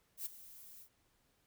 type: noise with ADSR envelope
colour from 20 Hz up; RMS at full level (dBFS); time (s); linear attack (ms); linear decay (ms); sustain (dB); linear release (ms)
violet; -39; 0.17-0.89; 89; 13; -16; 80
effects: pink hiss -75 dBFS RMS until 1.46 s